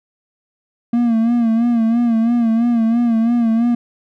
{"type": "tone with vibrato", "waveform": "triangle", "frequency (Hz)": 231.7, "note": "A#3", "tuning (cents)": -10, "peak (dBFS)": -10, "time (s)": [0.93, 3.75], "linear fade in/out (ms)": 5, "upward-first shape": "sine", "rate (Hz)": 3, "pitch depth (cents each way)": 65, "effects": []}